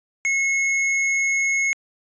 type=tone; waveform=square; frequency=2177 Hz; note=C#7; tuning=32 cents flat; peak=-19 dBFS; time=0.25-1.73 s; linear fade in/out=0 ms; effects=resampled to 16000 Hz